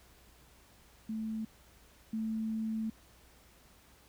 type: tone pair in turn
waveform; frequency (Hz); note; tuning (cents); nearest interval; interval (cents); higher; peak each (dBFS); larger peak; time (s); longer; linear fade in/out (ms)
sine; 220 / 220.8; A3 / A3; 0 / +6; unison; 6; second; -34 / -32; second; 1.09-1.45 / 2.13-2.9; second; 5
effects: added 60 Hz sine -64 dBFS peak until 4.08 s + pink hiss -62 dBFS RMS until 4.08 s